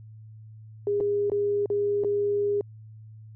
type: tone with dropouts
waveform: sine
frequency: 408.1 Hz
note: G#4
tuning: 30 cents flat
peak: -22 dBFS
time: 0.87-2.61 s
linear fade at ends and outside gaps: 1 ms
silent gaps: 1.003-1.008 / 1.299-1.318 / 1.659-1.701 / 2.037-2.046 s
effects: added 109 Hz sine -43 dBFS peak until 3.35 s